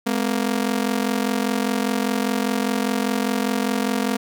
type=ring-modulated tone; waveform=sawtooth; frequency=233.1 Hz; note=A#3; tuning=in tune; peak=-13 dBFS; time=0.06-4.17 s; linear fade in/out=10 ms; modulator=22.5 Hz; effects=none